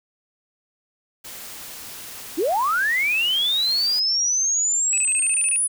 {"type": "noise", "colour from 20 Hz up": "white", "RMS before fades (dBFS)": -37, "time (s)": [1.24, 4], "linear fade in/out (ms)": 10}
{"type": "linear sweep", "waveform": "sine", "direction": "up", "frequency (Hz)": [277.2, 9956], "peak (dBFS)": -18, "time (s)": [2.37, 5.68], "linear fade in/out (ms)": 20}
{"type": "tone bursts", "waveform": "triangle", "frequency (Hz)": 2595, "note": "E7", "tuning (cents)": -28, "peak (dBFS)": -24, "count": 9, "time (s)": [4.93, 5.56], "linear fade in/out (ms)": 0, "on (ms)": 46, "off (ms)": 27}
{"effects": []}